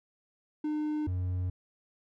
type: tone pair in turn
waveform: triangle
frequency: 303 / 90.92 Hz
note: D#4 / F#2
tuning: -46 / -30 cents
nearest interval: octave + major sixth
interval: 2084 cents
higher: first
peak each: -27 dBFS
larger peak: neither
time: 0.64-1.07 / 1.07-1.5 s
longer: neither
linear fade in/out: 5 ms
effects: none